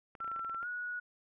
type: clicks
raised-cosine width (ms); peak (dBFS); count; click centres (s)
0.5; -35; 11; 0.152 / 0.204 / 0.245 / 0.278 / 0.316 / 0.362 / 0.394 / 0.447 / 0.496 / 0.546 / 0.629
type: tone with pitch glide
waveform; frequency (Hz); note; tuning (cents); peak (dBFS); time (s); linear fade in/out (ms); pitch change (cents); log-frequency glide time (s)
sine; 1347 to 1460.5; E6 to F#6; +37 to -23; -36; 0.2-1; 10; +140; 0.59-0.67
effects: none